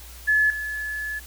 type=tone with level steps; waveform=sine; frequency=1716 Hz; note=A6; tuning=44 cents flat; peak=-16 / -27 dBFS; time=0.27-1.2 s; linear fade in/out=20 ms; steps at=0.5 s; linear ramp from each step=2 ms; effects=added 60 Hz sine -42 dBFS peak until 1.26 s + white hiss -45 dBFS RMS until 1.26 s